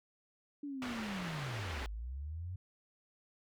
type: linear two-way sweep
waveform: sine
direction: down then up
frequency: 293.7 to 50 to 94.2 Hz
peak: -39 dBFS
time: 0.63-2.56 s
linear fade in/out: 5 ms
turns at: 1.89 s
type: low-pass noise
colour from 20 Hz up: white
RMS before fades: -44 dBFS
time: 0.82-1.86 s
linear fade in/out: 0 ms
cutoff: 2300 Hz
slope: 12 dB/octave
effects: none